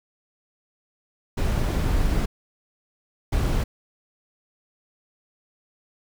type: noise bursts at uneven times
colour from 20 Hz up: brown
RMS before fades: -22 dBFS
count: 2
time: 1.37-2.26 / 3.32-3.64 s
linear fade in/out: 10 ms
effects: none